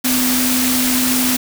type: tone in noise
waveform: sine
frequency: 253 Hz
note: B3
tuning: 42 cents sharp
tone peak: -17 dBFS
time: 0.04-1.37 s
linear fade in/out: 10 ms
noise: white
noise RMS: -18 dBFS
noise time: 0.04-1.37 s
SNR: -2 dB
effects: none